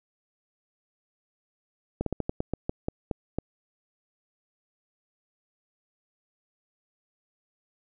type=slowing click train; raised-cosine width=2 ms; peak=-14 dBFS; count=11; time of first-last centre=2.01-3.386 s; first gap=53 ms; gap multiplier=1.2; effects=none